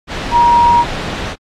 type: tone in noise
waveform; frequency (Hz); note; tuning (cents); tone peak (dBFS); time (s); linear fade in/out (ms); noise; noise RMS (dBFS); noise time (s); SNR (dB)
sine; 949; A#5; +31; -6; 0.31-0.85; 50; pink; -21; 0.07-1.36; +12
effects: low-pass 4000 Hz 12 dB/octave + AAC 48 kbps